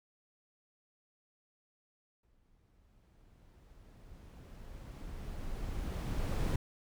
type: noise with exponential growth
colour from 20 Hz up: brown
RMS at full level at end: -31 dBFS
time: 2.23-6.56 s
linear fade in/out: 5 ms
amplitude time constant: 940 ms
effects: none